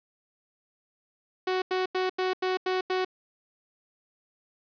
sawtooth tone bursts, 371.3 Hz, F#4, 6 cents sharp, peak -21 dBFS, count 7, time 1.47-3.048 s, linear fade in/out 5 ms, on 150 ms, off 88 ms, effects resampled to 11025 Hz + 10-bit

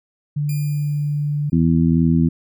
sine tone, 146.83 Hz, D3, in tune, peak -18 dBFS, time 0.36-1.5 s, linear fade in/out 10 ms
5% pulse tone with exponential decay, 2414 Hz, D7, 47 cents sharp, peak -23 dBFS, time 0.49-1.64 s, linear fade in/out 2 ms, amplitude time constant 250 ms
harmonic tone, 82.41 Hz, E2, in tune, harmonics 1 / 2 / 3 / 4, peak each -23 / -15 / -17 / -25 dBFS, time 1.52-2.29 s, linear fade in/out 10 ms
effects none

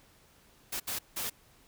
white noise bursts at uneven times, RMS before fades -35 dBFS, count 3, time 0.72-0.8 / 0.87-0.99 / 1.16-1.3 s, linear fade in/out 10 ms, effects pink hiss -62 dBFS RMS until 1.67 s

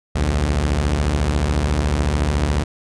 sawtooth beating tone pair, 60.6 / 74.6 Hz, B1 / D2, -32 / +28 cents, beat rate 14 Hz, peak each -18 / -14 dBFS, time 0.15-2.64 s, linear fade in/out 10 ms, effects resampled to 22050 Hz

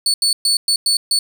30% pulse tone bursts at uneven times, 4449 Hz, C#8, 5 cents sharp, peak -10 dBFS, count 6, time 0.06-0.14 / 0.22-0.33 / 0.45-0.57 / 0.68-0.76 / 0.86-0.97 / 1.11-1.19 s, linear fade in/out 2 ms, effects none

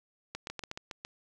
two click trains, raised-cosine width 0.2 ms, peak -22 / -20 dBFS, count 5 / 4, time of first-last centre 0.5-1.049 / 0.35-0.714 s, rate 7.28 / 8.24 Hz, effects none

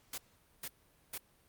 white noise bursts, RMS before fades -41 dBFS, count 3, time 0.13-1.18 s, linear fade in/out 5 ms, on 50 ms, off 450 ms, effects pink hiss -68 dBFS RMS until 1.48 s + Opus 48 kbps

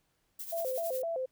violet noise with tremolo, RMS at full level -39 dBFS, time 0.39-1.02 s, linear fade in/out 5 ms, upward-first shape triangle, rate 11 Hz, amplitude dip 70%
sine tone with vibrato, 587.3 Hz, D5, in tune, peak -31 dBFS, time 0.52-1.26 s, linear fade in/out 10 ms, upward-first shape square, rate 3.9 Hz, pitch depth 220 cents each way
effects pink hiss -75 dBFS RMS until 1.31 s

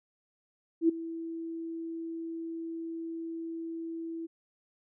sine tone with ADSR envelope, 329.6 Hz, E4, in tune, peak -18 dBFS, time 0.81-4.27 s, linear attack 79 ms, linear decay 10 ms, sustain -17 dB, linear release 18 ms, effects none

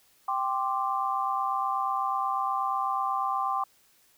sine chord, G suspended fourth, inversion none, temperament equal, 784 / 1046.5 / 1174.7 Hz, G5 / C6 / D6, 0 / 0 / 0 cents, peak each -30 dBFS, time 0.28-3.64 s, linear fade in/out 5 ms, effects white hiss -63 dBFS RMS until 4.17 s

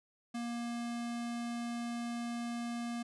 square tone, 236.4 Hz, A#3, 24 cents sharp, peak -37 dBFS, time 0.34-3.03 s, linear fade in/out 10 ms, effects resampled to 24000 Hz

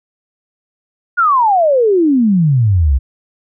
sine exponential sweep, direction down, 1466 to 61.6 Hz, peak -8 dBFS, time 1.17-2.99 s, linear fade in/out 20 ms, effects none

